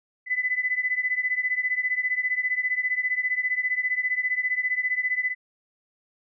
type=beating tone pair; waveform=sine; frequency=2000 / 2015 Hz; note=B6 / B6; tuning=+21 / +34 cents; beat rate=15 Hz; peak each=-25 / -27 dBFS; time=0.26-5.35 s; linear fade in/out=50 ms; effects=none